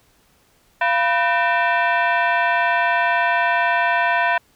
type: tone with frequency modulation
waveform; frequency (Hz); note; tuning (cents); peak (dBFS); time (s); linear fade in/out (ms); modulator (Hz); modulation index
sine; 146; D3; -10; -15; 0.81-4.38; 5; 836; 2.4
effects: pink hiss -58 dBFS RMS until 4.55 s